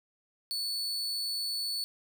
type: tone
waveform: 40% pulse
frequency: 4446 Hz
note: C#8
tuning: 4 cents sharp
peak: -30 dBFS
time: 0.51-1.84 s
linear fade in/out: 0 ms
effects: none